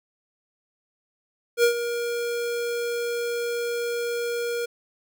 square tone with ADSR envelope, 473.9 Hz, A#4, 28 cents sharp, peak -15 dBFS, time 1.57-4.66 s, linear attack 65 ms, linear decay 96 ms, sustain -11 dB, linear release 11 ms, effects none

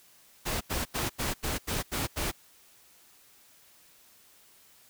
pink noise bursts, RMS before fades -31 dBFS, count 8, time 0.45-2.318 s, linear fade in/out 20 ms, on 160 ms, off 84 ms, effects white hiss -59 dBFS RMS until 4.89 s

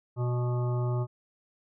harmonic tone with a mistuned harmonic, 122.8 Hz, B2, 9 cents flat, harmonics 1 / 3 / 5 / 7 / 9 / 10, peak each -26 / -36 / -40 / -43 / -45 / -46 dBFS, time 0.16-1.07 s, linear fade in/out 50 ms, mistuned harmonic 9, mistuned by -22 cents, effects none

